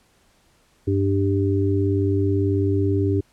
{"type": "harmonic tone", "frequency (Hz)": 98.2, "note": "G2", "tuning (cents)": 4, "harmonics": [1, 3, 4], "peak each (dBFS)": [-20, -23, -23], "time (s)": [0.87, 3.21], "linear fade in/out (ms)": 10, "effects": ["pink hiss -60 dBFS RMS until 3.32 s", "low-pass 11000 Hz 12 dB/octave"]}